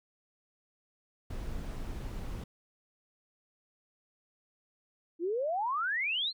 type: noise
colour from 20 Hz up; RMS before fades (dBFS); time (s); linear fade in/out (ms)
brown; -38; 1.3-2.44; 5
type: exponential sweep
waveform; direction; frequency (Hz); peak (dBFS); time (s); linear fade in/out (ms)
sine; up; 320.3 to 4312; -29; 5.19-6.33; 50
effects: none